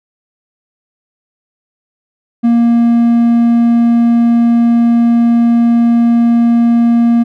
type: tone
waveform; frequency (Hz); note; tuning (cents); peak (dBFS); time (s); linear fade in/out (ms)
triangle; 234.5; A#3; +11; -4; 2.43-7.24; 20
effects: none